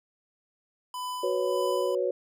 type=tone with tremolo; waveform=square; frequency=1000 Hz; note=B5; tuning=21 cents sharp; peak=-32 dBFS; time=0.94-1.95 s; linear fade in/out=2 ms; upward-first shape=sine; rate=1.7 Hz; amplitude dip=55%
type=chord; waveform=sine; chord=F# suspended fourth; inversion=none; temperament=equal; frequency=370 / 493.9 / 554.4 Hz; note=F#4 / B4 / C#5; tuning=0 / 0 / 0 cents; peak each=-29 dBFS; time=1.23-2.11 s; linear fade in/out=5 ms
effects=none